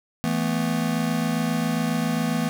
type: chord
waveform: square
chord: E suspended fourth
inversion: none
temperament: just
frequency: 164.81 / 219.8 / 247.2 Hz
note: E3 / A3 / B3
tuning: 0 / -2 / +2 cents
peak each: -27 dBFS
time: 0.24-2.49 s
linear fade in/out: 0 ms
effects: none